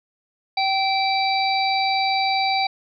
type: harmonic tone with a mistuned harmonic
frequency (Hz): 775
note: G5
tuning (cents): -20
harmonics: 1 / 3 / 5 / 6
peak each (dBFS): -20 / -25 / -27 / -28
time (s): 0.57-2.67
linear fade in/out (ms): 5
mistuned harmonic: 5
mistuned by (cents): +21
effects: none